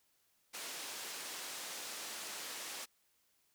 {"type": "band-pass noise", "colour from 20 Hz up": "white", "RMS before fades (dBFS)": -45, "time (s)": [0.53, 2.86], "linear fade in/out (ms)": 20, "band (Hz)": [280, 8400], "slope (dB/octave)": 12, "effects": ["white hiss -75 dBFS RMS until 3.54 s"]}